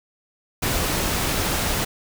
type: noise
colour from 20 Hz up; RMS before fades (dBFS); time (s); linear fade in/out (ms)
pink; -23; 0.62-1.85; 10
effects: none